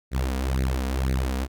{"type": "tone with flanger", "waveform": "sawtooth", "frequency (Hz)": 65.41, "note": "C2", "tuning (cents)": 0, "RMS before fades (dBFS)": -25, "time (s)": [0.11, 1.48], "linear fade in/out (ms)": 50, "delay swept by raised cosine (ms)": [0.46, 4.26], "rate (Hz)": 2, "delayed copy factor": 0.8, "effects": []}